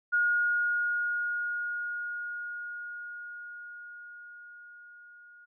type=tone with level ramp; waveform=sine; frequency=1435 Hz; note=F6; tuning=47 cents sharp; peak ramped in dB=-22 to -51 dBFS; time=0.12-5.46 s; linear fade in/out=20 ms; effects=none